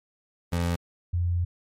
25% pulse / sine tone pair in turn, 86 / 87.35 Hz, F2 / F2, -26 / +1 cents, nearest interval unison, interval 27 cents, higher second, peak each -20 / -22 dBFS, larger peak first, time 0.52-0.76 / 1.13-1.45 s, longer second, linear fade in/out 10 ms, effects MP3 64 kbps

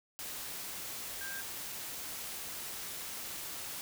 sine tone in noise, 1592 Hz, G6, 26 cents sharp, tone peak -41 dBFS, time 1.21-1.41 s, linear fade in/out 0 ms, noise white, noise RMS -42 dBFS, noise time 0.19-3.81 s, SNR -2 dB, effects none

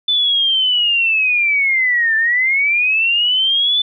sine linear two-way sweep, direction down then up, 3520 to 1760 to 3520 Hz, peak -12 dBFS, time 0.08-3.82 s, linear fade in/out 5 ms, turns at 2.16 s, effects none

